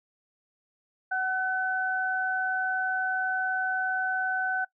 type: tone pair together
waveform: sine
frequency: 748 / 1510.8 Hz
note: F#5 / F#6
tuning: +19 / +36 cents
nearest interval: octave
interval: 1217 cents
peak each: -30 / -27 dBFS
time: 1.11-4.65 s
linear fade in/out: 10 ms
effects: noise-tail reverb RT60 0.1 s tail -20 dB re dry